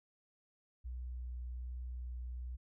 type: tone with vibrato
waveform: sine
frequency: 61.5 Hz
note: B1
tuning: 7 cents flat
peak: -40 dBFS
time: 0.84-2.57 s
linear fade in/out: 20 ms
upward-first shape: triangle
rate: 1.3 Hz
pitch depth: 11 cents each way
effects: none